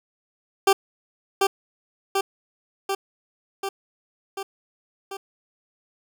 20% pulse tone with echo, 391.4 Hz, G4, 3 cents flat, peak -9 dBFS, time 0.67-0.73 s, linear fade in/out 5 ms, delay 740 ms, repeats 6, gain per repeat -3 dB, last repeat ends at 5.17 s, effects none

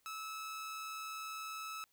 sawtooth tone with amplitude modulation, 1300 Hz, E6, 24 cents flat, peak -37 dBFS, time 0.06-1.84 s, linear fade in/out 0 ms, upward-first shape sine, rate 140 Hz, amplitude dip 30%, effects white hiss -75 dBFS RMS until 1.92 s

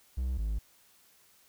triangle tone pair in turn, 63.6 / 52.92 Hz, C2 / G#1, -48 / +33 cents, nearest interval minor third, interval 319 cents, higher first, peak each -27 dBFS, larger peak neither, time 0.17-0.38 / 0.38-0.59 s, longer neither, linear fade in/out 10 ms, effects white hiss -63 dBFS RMS until 1.48 s

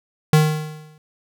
square tone with exponential decay, 154.1 Hz, D#3, 16 cents flat, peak -9 dBFS, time 0.33-0.98 s, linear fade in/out 2 ms, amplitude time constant 140 ms, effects none

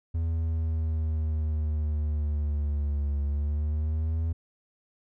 triangle exponential two-way sweep, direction down then up, 82.41 to 71.1 to 82.41 Hz, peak -23 dBFS, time 0.14-4.33 s, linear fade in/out 10 ms, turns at 3.23 s, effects none

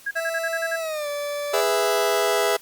sine tone bursts, 1638 Hz, G#6, 24 cents flat, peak -23 dBFS, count 8, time 0.06-0.763 s, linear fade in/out 10 ms, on 52 ms, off 41 ms
40% pulse tone with pitch glide, 659.3 to 580.6 Hz, E5 to D5, 0 to -20 cents, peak -25 dBFS, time 0.15-1.62 s, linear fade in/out 20 ms, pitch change -220 cents, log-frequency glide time 0.79-1.08 s
sawtooth chord, E major, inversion first, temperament just, 412 / 494.4 / 659.3 Hz, G#4 / B4 / E5, -14 / +2 / 0 cents, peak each -19 / -21 / -19 dBFS, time 1.53-2.57 s, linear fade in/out 10 ms
effects white hiss -49 dBFS RMS until 2.61 s + Opus 48 kbps

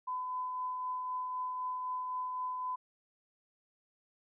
sine tone with tremolo, 1009 Hz, B5, 37 cents sharp, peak -33 dBFS, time 0.07-2.76 s, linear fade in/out 10 ms, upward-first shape triangle, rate 3.9 Hz, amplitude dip 30%, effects none

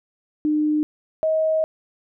sine tone pair in turn, 302.9 / 633 Hz, D#4 / D#5, -46 / +30 cents, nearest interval octave + minor second, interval 1276 cents, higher second, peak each -17 / -17 dBFS, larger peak neither, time 0.45-0.83 / 1.23-1.64 s, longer second, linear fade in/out 0 ms, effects none

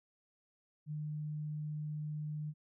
sine tone, 151.3 Hz, D#3, 48 cents flat, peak -37 dBFS, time 0.86-2.54 s, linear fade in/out 50 ms, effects none

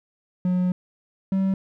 triangle tone pair in turn, 181.3 / 192.08 Hz, F#3 / G3, -35 / -35 cents, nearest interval minor second, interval 100 cents, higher second, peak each -17 dBFS, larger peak neither, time 0.45-0.72 / 1.32-1.54 s, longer first, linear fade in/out 2 ms, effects none

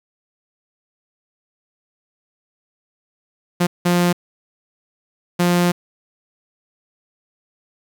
sawtooth tone bursts at uneven times, 175.8 Hz, F3, 12 cents sharp, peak -10 dBFS, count 3, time 3.6-3.67 / 3.85-4.13 / 5.39-5.72 s, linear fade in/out 10 ms, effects 8-bit

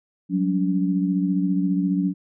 sine tone cluster, 183.3 / 198 / 284.5 Hz, F#3 / G3 / C#4, -16 / +18 / +45 cents, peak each -21 / -29 / -23 dBFS, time 0.29-2.14 s, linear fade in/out 50 ms, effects none

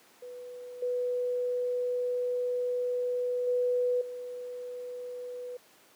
sine tone with level steps, 493.9 Hz, B4, in tune, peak -40 / -27 / -24 / -36 dBFS, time 0.22-5.57 s, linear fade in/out 5 ms, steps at 0.82 / 3.47 / 4.01 s, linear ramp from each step 5 ms, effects pink hiss -59 dBFS RMS until 5.95 s + high-pass 300 Hz 12 dB/octave

